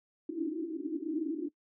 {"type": "band-pass noise", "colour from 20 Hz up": "pink", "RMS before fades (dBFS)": -35, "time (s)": [0.29, 1.49], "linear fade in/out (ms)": 10, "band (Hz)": [290, 340], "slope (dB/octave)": 96, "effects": ["noise-tail reverb RT60 0.1 s tail -20 dB re dry"]}